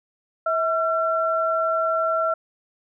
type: tone pair together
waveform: sine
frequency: 648 / 1355.7 Hz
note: E5 / E6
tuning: -30 / +48 cents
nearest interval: octave + minor second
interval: 1278 cents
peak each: -22 dBFS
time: 0.46-2.34 s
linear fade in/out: 5 ms
effects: none